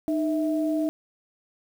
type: tone pair together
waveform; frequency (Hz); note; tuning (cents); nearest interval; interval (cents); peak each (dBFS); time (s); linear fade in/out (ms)
sine; 307.7 / 652; D#4 / E5; -19 / -19; octave + minor second; 1300; -23 / -29; 0.08-0.89; 0
effects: 8-bit